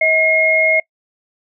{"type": "tone pair together", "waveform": "sine", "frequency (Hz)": [639.2, 2150], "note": ["D#5", "C7"], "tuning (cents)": [47, 47], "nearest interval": "octave + major sixth", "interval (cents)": 2100, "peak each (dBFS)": [-16, -12], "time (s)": [0.01, 0.8], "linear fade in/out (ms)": 5, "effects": ["noise-tail reverb RT60 0.1 s tail -23 dB re dry"]}